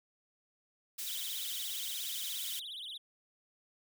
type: high-pass noise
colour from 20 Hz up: white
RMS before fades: -40 dBFS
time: 0.98-2.6 s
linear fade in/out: 10 ms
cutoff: 2900 Hz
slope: 12 dB/octave
type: tone with vibrato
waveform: triangle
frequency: 3413 Hz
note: G#7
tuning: 47 cents sharp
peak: -40 dBFS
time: 1.06-2.98 s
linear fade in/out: 10 ms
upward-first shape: triangle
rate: 17 Hz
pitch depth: 270 cents each way
effects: none